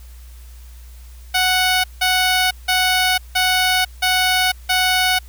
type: tone bursts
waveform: 10% pulse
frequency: 740 Hz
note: F#5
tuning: in tune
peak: -6 dBFS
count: 6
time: 1.34-5.19 s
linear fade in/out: 10 ms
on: 500 ms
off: 170 ms
effects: added 60 Hz sine -36 dBFS peak until 5.28 s + white hiss -50 dBFS RMS until 5.28 s